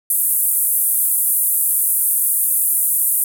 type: band-pass noise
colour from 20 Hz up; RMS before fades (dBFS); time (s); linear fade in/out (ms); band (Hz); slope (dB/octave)
pink; -17; 0.1-3.24; 2; 9400 to 15000; 48
effects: none